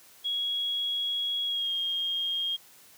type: tone with pitch glide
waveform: sine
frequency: 3322 to 3237 Hz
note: G#7 to G#7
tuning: 0 to -45 cents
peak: -27 dBFS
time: 0.24-2.57 s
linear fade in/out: 20 ms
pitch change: -45 cents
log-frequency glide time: 1.45-1.72 s
effects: white hiss -55 dBFS RMS until 2.97 s + high-pass 80 Hz 12 dB/octave